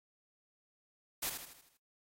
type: noise with echo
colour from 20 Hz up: white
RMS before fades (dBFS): -36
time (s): 1.22-1.3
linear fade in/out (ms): 10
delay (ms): 79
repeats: 6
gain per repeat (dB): -6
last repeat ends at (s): 1.774
effects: noise-tail reverb RT60 0.2 s tail -24 dB re dry + AAC 48 kbps